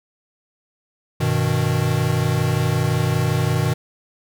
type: chord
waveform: square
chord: G augmented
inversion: none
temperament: equal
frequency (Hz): 98 / 123.47 / 155.56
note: G2 / B2 / D#3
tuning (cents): 0 / 0 / 0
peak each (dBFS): -25 / -21 / -22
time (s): 1.2-3.74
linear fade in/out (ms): 10
effects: none